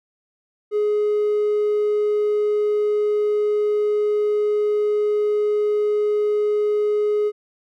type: tone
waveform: triangle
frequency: 419 Hz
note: G#4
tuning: 15 cents sharp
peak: -14 dBFS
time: 0.71-7.32 s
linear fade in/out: 50 ms
effects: tanh soft clip ceiling -12 dBFS